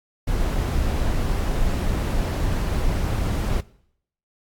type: noise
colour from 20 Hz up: brown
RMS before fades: -22 dBFS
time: 0.27-3.61 s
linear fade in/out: 10 ms
effects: noise-tail reverb RT60 0.7 s tail -21 dB re dry + AAC 64 kbps